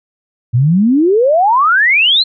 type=exponential sweep; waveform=sine; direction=up; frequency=113.3 to 4241 Hz; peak=-7 dBFS; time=0.53-2.24 s; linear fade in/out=20 ms; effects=none